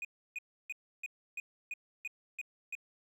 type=tone bursts; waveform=triangle; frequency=2476 Hz; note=D#7; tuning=9 cents flat; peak=-35 dBFS; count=9; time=0.02-2.752 s; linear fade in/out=2 ms; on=28 ms; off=310 ms; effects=none